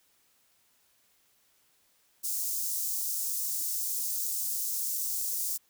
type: high-pass noise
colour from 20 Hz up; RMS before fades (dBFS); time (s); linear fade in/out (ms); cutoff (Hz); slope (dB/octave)
white; -32; 2.23-5.58; 20; 5800; 24
effects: white hiss -68 dBFS RMS until 5.69 s